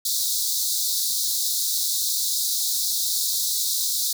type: high-pass noise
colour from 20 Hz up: pink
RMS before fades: -24 dBFS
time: 0.05-4.13 s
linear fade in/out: 5 ms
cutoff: 3700 Hz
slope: 96 dB/octave
effects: none